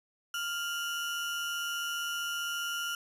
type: tone pair together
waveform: 35% pulse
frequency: 1396.9 / 2949 Hz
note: F6 / F#7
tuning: 0 / -6 cents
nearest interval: octave + minor second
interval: 1294 cents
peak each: -32 / -36 dBFS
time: 0.34-2.95 s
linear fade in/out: 2 ms
effects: resampled to 32000 Hz + 10-bit